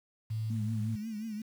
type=tone; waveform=sine; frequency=110 Hz; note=A2; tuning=in tune; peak=-31 dBFS; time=0.3-0.96 s; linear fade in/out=10 ms
type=tone with vibrato; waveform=sine; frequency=217.4 Hz; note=A3; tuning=21 cents flat; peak=-35 dBFS; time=0.5-1.42 s; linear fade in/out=5 ms; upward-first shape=triangle; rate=5.6 Hz; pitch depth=100 cents each way
effects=9-bit